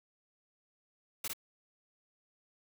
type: noise with echo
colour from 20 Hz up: white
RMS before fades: -37 dBFS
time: 1.24-1.28 s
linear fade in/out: 5 ms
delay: 54 ms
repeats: 1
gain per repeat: -2 dB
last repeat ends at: 1.334 s
effects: none